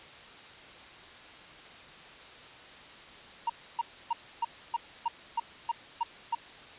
triangle tone bursts, 932.3 Hz, A#5, in tune, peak -24 dBFS, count 10, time 3.47-6.35 s, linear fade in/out 5 ms, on 27 ms, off 290 ms, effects white hiss -49 dBFS RMS until 6.78 s + resampled to 8000 Hz

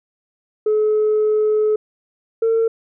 sine tone pair in turn, 428 / 452.6 Hz, A4 / A4, -48 / +49 cents, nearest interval minor second, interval 97 cents, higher second, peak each -12 dBFS, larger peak neither, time 0.66-1.76 / 2.42-2.68 s, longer first, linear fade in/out 5 ms, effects tanh soft clip ceiling -11 dBFS

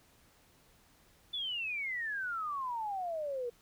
sine exponential sweep, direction down, 3520 to 468.4 Hz, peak -34 dBFS, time 1.33-3.5 s, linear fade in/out 10 ms, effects pink hiss -65 dBFS RMS until 3.61 s

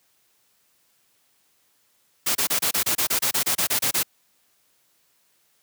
white noise bursts, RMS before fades -22 dBFS, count 15, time 2.26-4.032 s, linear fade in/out 10 ms, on 92 ms, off 28 ms, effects white hiss -65 dBFS RMS until 5.62 s + high-pass 80 Hz 12 dB/octave

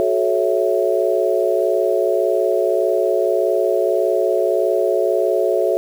sine chord, F# minor seventh, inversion none, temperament equal with one note detuned, 370 / 431.7 / 554.4 / 659.3 Hz, F#4 / A4 / C#5 / E5, 0 / -33 / 0 / 0 cents, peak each -20 dBFS, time 0-5.77 s, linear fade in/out 0 ms, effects 7-bit

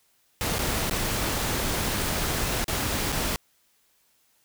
pink noise with dropouts, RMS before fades -27 dBFS, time 0.41-3.36 s, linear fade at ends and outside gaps 0 ms, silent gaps 0.584-0.591 / 0.897-0.91 / 2.643-2.681 / 3.12-3.125 s, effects white hiss -66 dBFS RMS until 4.44 s

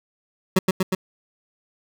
25% pulse tone with echo, 187.1 Hz, F#3, 20 cents sharp, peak -10 dBFS, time 0.56-0.59 s, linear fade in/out 5 ms, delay 120 ms, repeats 3, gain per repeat -2 dB, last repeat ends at 0.95 s, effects none

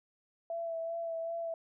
sine tone with vibrato, 665 Hz, E5, 15 cents sharp, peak -34 dBFS, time 0.5-1.54 s, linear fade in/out 2 ms, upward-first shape sine, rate 2.6 Hz, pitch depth 22 cents each way, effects none

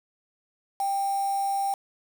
sine tone with quantisation, 790 Hz, G5, 13 cents sharp, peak -24 dBFS, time 0.8-1.74 s, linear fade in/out 2 ms, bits 6, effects none

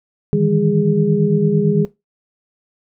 sine tone cluster, 153.7 / 162.6 / 202.7 / 412.5 Hz, D#3 / E3 / G#3 / G#4, -21 / -23 / -42 / -12 cents, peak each -18 dBFS, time 0.33-1.85 s, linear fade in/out 0 ms, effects noise-tail reverb RT60 0.2 s tail -18 dB re dry

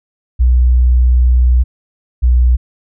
sine tone pair in turn, 61.74 / 61.35 Hz, B1 / B1, 0 / -11 cents, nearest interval unison, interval 11 cents, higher first, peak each -6 dBFS, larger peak neither, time 0.39-1.64 / 2.22-2.57 s, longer first, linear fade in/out 20 ms, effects none

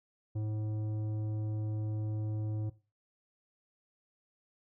triangle tone with tanh clipping, 107.4 Hz, A2, 41 cents flat, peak -34 dBFS, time 0.35-2.7 s, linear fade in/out 10 ms, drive 15 dB, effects noise-tail reverb RT60 0.3 s tail -17 dB re dry

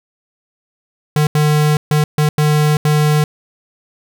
square tone bursts at uneven times, 150.6 Hz, D3, 44 cents sharp, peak -11 dBFS, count 6, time 1.16-1.27 / 1.35-1.77 / 1.91-2.04 / 2.18-2.29 / 2.38-2.77 / 2.85-3.24 s, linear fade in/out 2 ms, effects none

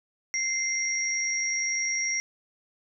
sine tone pair together, 2093 / 5662 Hz, C7 / F8, 0 / +23 cents, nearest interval octave + perfect fourth, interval 1723 cents, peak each -28 dBFS, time 0.34-2.2 s, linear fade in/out 0 ms, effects none

